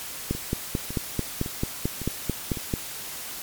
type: two click trains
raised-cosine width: 3 ms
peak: -11 / -20 dBFS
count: 12 / 5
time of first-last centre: 0.31-2.738 / 0.35-2.572 s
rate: 4.53 / 1.8 Hz
effects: white hiss -36 dBFS RMS until 3.42 s + MP3 96 kbps